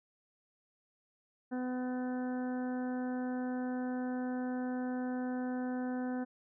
harmonic tone, 252 Hz, B3, 35 cents sharp, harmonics 1 / 2 / 3 / 4 / 5 / 6 / 7, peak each -34 / -43 / -45 / -54 / -57 / -50 / -56 dBFS, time 1.51-6.25 s, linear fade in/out 20 ms, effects none

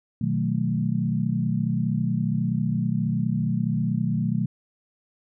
sine chord, B dominant seventh, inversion none, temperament equal, 123.47 / 155.56 / 185 / 220 Hz, B2 / D#3 / F#3 / A3, 0 / 0 / 0 / 0 cents, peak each -27 dBFS, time 0.21-4.46 s, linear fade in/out 5 ms, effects none

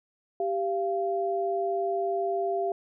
sine tone pair together, 392.1 / 689 Hz, G4 / F5, 0 / -24 cents, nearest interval minor seventh, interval 976 cents, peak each -28 dBFS, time 0.4-2.72 s, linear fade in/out 2 ms, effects none

